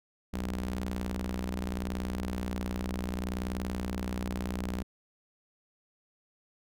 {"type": "ring-modulated tone", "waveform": "sawtooth", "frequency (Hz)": 60.7, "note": "B1", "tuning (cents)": -29, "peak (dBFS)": -25, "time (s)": [0.33, 4.83], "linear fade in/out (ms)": 10, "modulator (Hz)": 132, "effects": []}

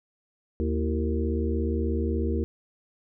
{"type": "harmonic tone with a mistuned harmonic", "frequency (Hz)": 77.1, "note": "D#2", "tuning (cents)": -15, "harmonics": [1, 3, 4, 5, 6], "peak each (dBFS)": [-26, -31, -32, -33, -34], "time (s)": [0.6, 2.44], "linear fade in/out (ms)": 0, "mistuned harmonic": 4, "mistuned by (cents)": 110, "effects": []}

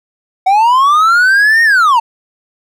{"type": "linear two-way sweep", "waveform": "triangle", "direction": "up then down", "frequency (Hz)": [740, 1864.7, 876], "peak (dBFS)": -4, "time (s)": [0.46, 2], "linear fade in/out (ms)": 10, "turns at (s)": 1.63, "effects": []}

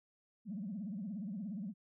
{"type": "tone with vibrato", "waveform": "sine", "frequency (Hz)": 201.2, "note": "G3", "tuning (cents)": 45, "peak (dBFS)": -38, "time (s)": [0.45, 1.74], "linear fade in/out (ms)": 50, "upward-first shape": "triangle", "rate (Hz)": 17, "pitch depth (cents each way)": 270, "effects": ["tanh soft clip ceiling -34 dBFS"]}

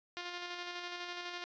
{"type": "tone with tremolo", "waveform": "5% pulse", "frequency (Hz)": 352.3, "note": "F4", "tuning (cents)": 15, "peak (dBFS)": -28, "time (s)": [0.17, 1.44], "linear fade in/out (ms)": 0, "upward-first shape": "square", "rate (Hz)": 12, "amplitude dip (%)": 30, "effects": ["resampled to 16000 Hz"]}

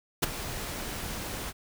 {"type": "noise with ADSR envelope", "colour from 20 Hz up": "pink", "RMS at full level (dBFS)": -21, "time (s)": [0.22, 1.53], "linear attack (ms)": 15, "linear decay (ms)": 15, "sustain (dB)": -15, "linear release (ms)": 41, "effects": []}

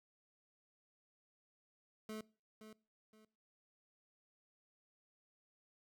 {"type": "tone with echo", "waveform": "25% pulse", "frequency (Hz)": 216.6, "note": "A3", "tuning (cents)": -27, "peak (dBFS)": -40, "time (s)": [2.09, 2.21], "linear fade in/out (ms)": 2, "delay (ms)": 520, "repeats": 2, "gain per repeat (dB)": -10, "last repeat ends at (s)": 3.25, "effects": ["noise-tail reverb RT60 0.4 s tail -23 dB re dry"]}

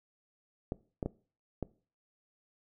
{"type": "clicks", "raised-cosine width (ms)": 2, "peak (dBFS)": -20, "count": 4, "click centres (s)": [0.721, 1.028, 1.06, 1.627], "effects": ["noise-tail reverb RT60 0.4 s tail -21 dB re dry"]}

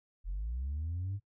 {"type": "linear sweep", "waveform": "sine", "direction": "up", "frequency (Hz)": [41.09, 102.6], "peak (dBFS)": -32, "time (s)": [0.24, 1.2], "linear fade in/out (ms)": 50, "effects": ["noise-tail reverb RT60 0.1 s tail -20 dB re dry", "tanh soft clip ceiling -31 dBFS"]}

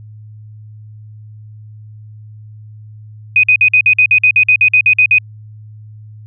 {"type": "tone bursts", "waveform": "sine", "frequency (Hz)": 2498, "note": "D#7", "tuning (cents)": 6, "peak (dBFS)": -5, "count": 15, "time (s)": [3.36, 5.184], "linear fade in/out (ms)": 2, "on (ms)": 74, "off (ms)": 51, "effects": ["added 107 Hz sine -32 dBFS peak until 6.26 s"]}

